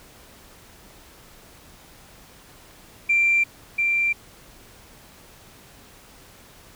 sine tone with echo, 2361 Hz, D7, 9 cents sharp, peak -15 dBFS, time 3.09-3.44 s, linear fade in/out 10 ms, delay 690 ms, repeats 1, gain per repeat -3 dB, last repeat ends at 4.13 s, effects tanh soft clip ceiling -11 dBFS + pink hiss -49 dBFS RMS until 6.75 s

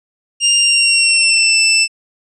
20% pulse tone with pitch glide, 2800 to 2655 Hz, F7 to E7, +4 to +12 cents, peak -4 dBFS, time 0.4-1.88 s, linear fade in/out 50 ms, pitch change -92 cents, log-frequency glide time 0.56-1.59 s, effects resampled to 22050 Hz

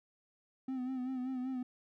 triangle tone with vibrato, 256.8 Hz, C4, 32 cents flat, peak -33 dBFS, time 0.68-1.63 s, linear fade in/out 5 ms, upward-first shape sine, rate 5.2 Hz, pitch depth 51 cents each way, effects none

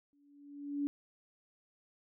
sine tone with exponential growth, 286.3 Hz, D4, 44 cents flat, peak -29 dBFS, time 0.13-0.87 s, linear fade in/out 0 ms, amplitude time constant 160 ms, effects none

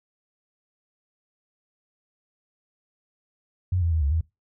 sine tone with pitch steps, 91.1 / 84.1 / 80 / 70.4 / 81 Hz, F#2 / E2 / D#2 / C#2 / E2, -26 / +35 / +49 / +27 / -30 cents, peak -20 dBFS, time 3.72-4.21 s, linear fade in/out 5 ms, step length 98 ms, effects noise-tail reverb RT60 0.2 s tail -21 dB re dry

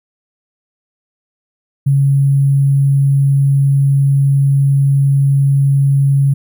sine tone with sample-and-hold, 138.59 Hz, C#3, in tune, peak -8 dBFS, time 1.86-6.34 s, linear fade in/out 10 ms, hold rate 11025 Hz, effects none

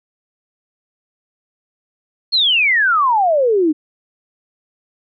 sine exponential sweep, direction down, 4372 to 293.7 Hz, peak -11 dBFS, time 2.32-3.73 s, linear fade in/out 20 ms, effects none

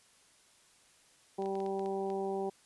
harmonic tone, 194.4 Hz, G3, 14 cents flat, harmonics 1 / 2 / 3 / 4 / 5, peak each -41 / -34 / -44 / -39 / -49 dBFS, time 1.38-2.5 s, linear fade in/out 10 ms
clicks, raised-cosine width 0.2 ms, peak -34 dBFS, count 8, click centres 1.422 / 1.459 / 1.554 / 1.603 / 1.663 / 1.794 / 1.86 / 2.102 s
effects white hiss -64 dBFS RMS until 2.65 s + resampled to 24000 Hz

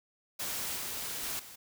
white noise with level steps, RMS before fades -36 / -38 / -36 / -49 dBFS, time 0.39-1.56 s, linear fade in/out 10 ms, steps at 0.76 / 1.23 / 1.39 s, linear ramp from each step 5 ms, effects none

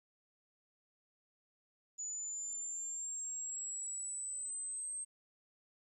sine linear sweep, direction up, 6910 to 8372 Hz, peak -39 dBFS, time 1.98-5.05 s, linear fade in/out 20 ms, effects 13-bit

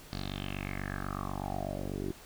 10% pulse tone with low-pass filter sweep, 48.15 Hz, G1, 30 cents flat, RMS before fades -37 dBFS, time 0.13-2.12 s, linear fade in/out 0 ms, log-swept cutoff 4600 to 360 Hz, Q 5.8, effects pink hiss -52 dBFS RMS until 2.25 s

